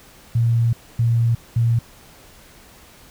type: tone bursts at uneven times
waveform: sine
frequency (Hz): 116.54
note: A#2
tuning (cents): 0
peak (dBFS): -14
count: 3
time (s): 0.35-0.73 / 0.99-1.35 / 1.56-1.79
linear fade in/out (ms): 5
effects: pink hiss -47 dBFS RMS until 3.1 s